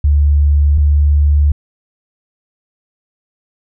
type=tone pair in turn; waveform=sine; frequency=72.7 / 73.1 Hz; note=D2 / D2; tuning=-17 / -7 cents; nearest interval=unison; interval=10 cents; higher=second; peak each=-7 dBFS; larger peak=neither; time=0.04-0.78 / 0.78-1.52 s; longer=neither; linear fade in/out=5 ms; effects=none